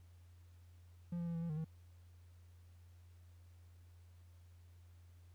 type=tone with pitch steps; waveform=triangle; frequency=173.1 / 170.8 / 168.9 / 165.9 / 169.1 / 153.2 / 159.8 Hz; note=F3 / F3 / E3 / E3 / E3 / D#3 / D#3; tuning=-15 / -38 / +42 / +11 / +44 / -27 / +47 cents; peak=-36 dBFS; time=1.12-1.645 s; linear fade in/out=5 ms; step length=75 ms; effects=added 87 Hz sine -58 dBFS peak until 5.34 s + pink hiss -75 dBFS RMS until 5.34 s